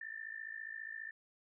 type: tone with amplitude modulation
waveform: sine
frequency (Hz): 1784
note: A6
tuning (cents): +23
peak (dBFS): -39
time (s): 0.01-1.11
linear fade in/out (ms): 5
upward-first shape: sine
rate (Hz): 54.8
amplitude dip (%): 85
effects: none